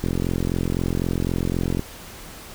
click train, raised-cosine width 3 ms, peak -10 dBFS, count 78, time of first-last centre 0.04-1.794 s, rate 43.9 Hz, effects pink hiss -40 dBFS RMS until 2.54 s

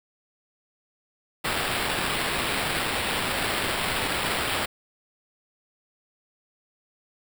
violet noise with sample-and-hold, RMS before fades -27 dBFS, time 1.44-4.66 s, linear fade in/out 10 ms, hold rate 6300 Hz, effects none

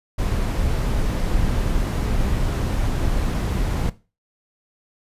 brown noise, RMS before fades -21 dBFS, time 0.18-3.9 s, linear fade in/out 10 ms, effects noise-tail reverb RT60 0.3 s tail -17 dB re dry + resampled to 32000 Hz

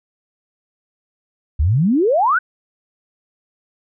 sine exponential sweep, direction up, 66.3 to 1568 Hz, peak -12 dBFS, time 1.59-2.39 s, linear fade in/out 10 ms, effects none

